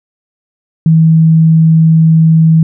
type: tone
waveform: sine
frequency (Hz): 161.2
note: E3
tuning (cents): -38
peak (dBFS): -3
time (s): 0.86-2.63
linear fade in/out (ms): 2
effects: none